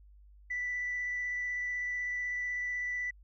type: tone with vibrato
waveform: sine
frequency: 1975.5 Hz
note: B6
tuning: in tune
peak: -31 dBFS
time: 0.5-3.11 s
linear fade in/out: 10 ms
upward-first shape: sine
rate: 16 Hz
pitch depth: 9 cents each way
effects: tanh soft clip ceiling -28 dBFS + added 50 Hz sine -54 dBFS peak until 3.23 s